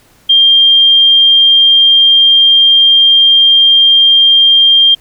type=tone; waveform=sine; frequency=3195 Hz; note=G7; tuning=32 cents sharp; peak=-3 dBFS; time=0.29-4.95 s; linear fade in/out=10 ms; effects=pink hiss -47 dBFS RMS until 5 s